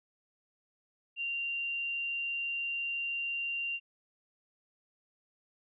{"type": "tone", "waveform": "sine", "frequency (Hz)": 2773, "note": "F7", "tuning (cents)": -13, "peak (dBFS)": -32, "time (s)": [1.16, 3.8], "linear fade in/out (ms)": 50, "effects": []}